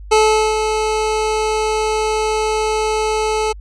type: tone with ADSR envelope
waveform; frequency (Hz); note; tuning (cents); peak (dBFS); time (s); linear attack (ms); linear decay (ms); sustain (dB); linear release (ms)
25% pulse; 433.1; A4; -27; -5; 0.11-3.53; 13; 420; -7; 14
effects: added 50 Hz sine -31 dBFS peak until 3.6 s + resampled to 22050 Hz